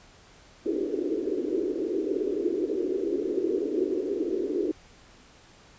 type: band-pass noise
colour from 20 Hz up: white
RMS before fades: -28 dBFS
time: 0.65-4.72 s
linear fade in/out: 10 ms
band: 310 to 410 Hz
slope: 48 dB/octave
effects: pink hiss -54 dBFS RMS until 5.78 s + resampled to 16000 Hz